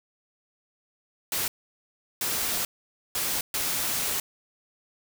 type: noise bursts at uneven times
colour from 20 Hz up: white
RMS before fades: -28 dBFS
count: 4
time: 1.32-1.48 / 2.21-2.65 / 3.15-3.41 / 3.54-4.2 s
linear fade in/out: 2 ms
effects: none